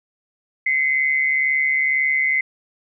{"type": "tone pair together", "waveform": "sine", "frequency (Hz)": [2051, 2193], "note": ["C7", "C#7"], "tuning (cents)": [-35, -19], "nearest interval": "minor second", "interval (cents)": 116, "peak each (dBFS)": [-17, -23], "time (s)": [0.66, 2.41], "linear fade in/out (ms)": 5, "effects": []}